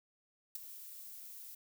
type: noise with ADSR envelope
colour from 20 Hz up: violet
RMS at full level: -38 dBFS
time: 0.55-1.55 s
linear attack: 4 ms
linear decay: 15 ms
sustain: -12 dB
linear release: 6 ms
effects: none